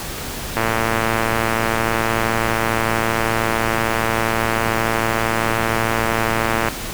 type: click train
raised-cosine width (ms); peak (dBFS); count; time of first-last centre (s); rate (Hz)
0.5; -3; 692; 0.57-6.685; 113
effects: pink hiss -28 dBFS RMS until 6.93 s